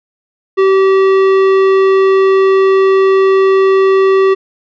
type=tone with tanh clipping; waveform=sine; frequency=385 Hz; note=G4; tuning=31 cents flat; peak=-8 dBFS; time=0.57-4.35 s; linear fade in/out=20 ms; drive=14 dB; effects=none